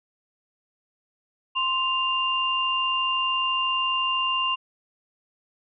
sine tone pair together, 1045.9 / 2794 Hz, C6 / F7, -1 / 0 cents, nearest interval octave + perfect fourth, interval 1701 cents, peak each -25 / -24 dBFS, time 1.55-4.56 s, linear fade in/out 20 ms, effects none

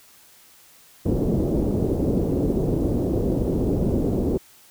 white low-pass noise, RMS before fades -22 dBFS, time 1.05-4.38 s, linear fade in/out 10 ms, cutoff 420 Hz, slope 24 dB/octave, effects white hiss -52 dBFS RMS until 4.7 s

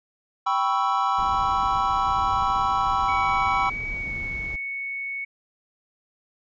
triangle chord, C# half-diminished seventh, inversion second, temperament equal, 784 / 987.8 / 1108.7 / 1318.5 Hz, G5 / B5 / C#6 / E6, 0 / 0 / 0 / 0 cents, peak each -24 dBFS, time 0.46-3.7 s, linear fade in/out 10 ms
brown noise, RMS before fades -36 dBFS, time 1.18-4.56 s, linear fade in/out 5 ms
sine tone with pitch glide, 2265 to 2217 Hz, C#7 to C#7, +37 to 0 cents, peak -28 dBFS, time 3.08-5.25 s, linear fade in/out 10 ms, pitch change -37 cents, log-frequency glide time 3.91-4.14 s
effects resampled to 16000 Hz

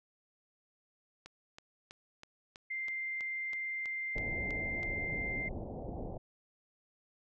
click train, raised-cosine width 0.2 ms, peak -31 dBFS, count 12, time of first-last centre 1.26-4.831 s, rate 3.08 Hz
sine tone, 2093 Hz, C7, in tune, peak -35 dBFS, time 2.7-5.49 s, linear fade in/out 10 ms
pink low-pass noise, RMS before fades -41 dBFS, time 4.15-6.18 s, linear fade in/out 10 ms, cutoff 780 Hz, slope 48 dB/octave
effects none

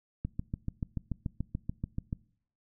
click train, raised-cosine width 5 ms, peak -20 dBFS, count 14, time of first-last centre 0.25-2.129 s, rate 6.92 Hz, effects noise-tail reverb RT60 0.6 s tail -23 dB re dry

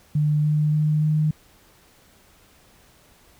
sine tone with pitch steps, 150 / 151.22 / 152.45 / 153.68 Hz, D3 / D#3 / D#3 / D#3, +37 / -49 / -35 / -21 cents, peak -17 dBFS, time 0.15-1.31 s, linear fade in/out 5 ms, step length 290 ms, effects pink hiss -55 dBFS RMS until 3.39 s

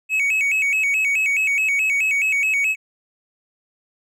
triangle tone with vibrato, 2402 Hz, D7, 38 cents sharp, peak -15 dBFS, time 0.09-2.76 s, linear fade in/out 50 ms, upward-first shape square, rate 4.7 Hz, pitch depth 120 cents each way, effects none

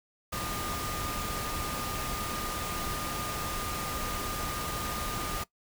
sine tone in noise, 1216 Hz, D#6, 40 cents flat, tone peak -38 dBFS, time 0.32-5.44 s, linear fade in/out 10 ms, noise pink, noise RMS -35 dBFS, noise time 0.32-5.44 s, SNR -6 dB, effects noise-tail reverb RT60 0.1 s tail -19 dB re dry

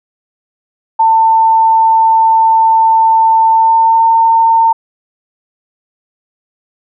sine tone with pitch glide, 895 to 907 Hz, A5 to A#5, +29 to -48 cents, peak -5 dBFS, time 0.99-4.73 s, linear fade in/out 10 ms, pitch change +23 cents, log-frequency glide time 3.51-4.07 s, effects none

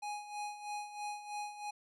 square tone with tremolo, 830.6 Hz, G#5, in tune, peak -38 dBFS, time 0.02-1.71 s, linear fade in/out 10 ms, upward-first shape sine, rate 3.1 Hz, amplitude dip 70%, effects resampled to 24000 Hz

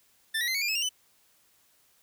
25% pulse tone with pitch steps, 1777 / 1915.6 / 2065 / 2226 / 2400 / 2587 / 2788 / 3006 Hz, A6 / A#6 / C7 / C#7 / D7 / E7 / F7 / F#7, +17 / +47 / -23 / +7 / +37 / -33 / -4 / +27 cents, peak -23 dBFS, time 0.34-0.892 s, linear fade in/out 10 ms, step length 69 ms, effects white hiss -65 dBFS RMS until 2.02 s

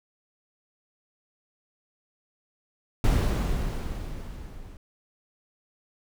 brown noise with level ramp, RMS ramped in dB -19 to -45 dBFS, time 3.04-4.77 s, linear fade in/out 2 ms, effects none

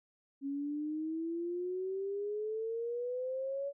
sine exponential sweep, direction up, 274.1 to 568 Hz, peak -34 dBFS, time 0.41-3.73 s, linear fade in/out 50 ms, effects none

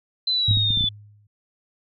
sine linear sweep, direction down, 4066 to 3455 Hz, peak -19 dBFS, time 0.27-0.89 s, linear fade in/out 5 ms
sine tone with exponential decay, 103.83 Hz, G#2, in tune, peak -16 dBFS, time 0.48-1.27 s, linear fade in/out 5 ms, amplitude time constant 170 ms
clicks, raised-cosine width 5 ms, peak -17 dBFS, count 6, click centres 0.511 / 0.572 / 0.705 / 0.774 / 0.809 / 0.841 s
effects none

